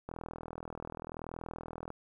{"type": "click train", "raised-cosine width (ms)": 1, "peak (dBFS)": -27, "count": 75, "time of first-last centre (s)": [0.09, 1.904], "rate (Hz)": 40.8, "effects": ["11-bit"]}